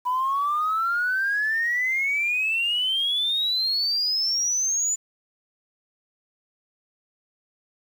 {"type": "exponential sweep", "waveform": "sine", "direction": "up", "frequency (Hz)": [982, 7070], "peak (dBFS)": -20, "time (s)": [0.05, 4.96], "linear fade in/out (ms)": 20, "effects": ["tanh soft clip ceiling -17 dBFS", "8-bit"]}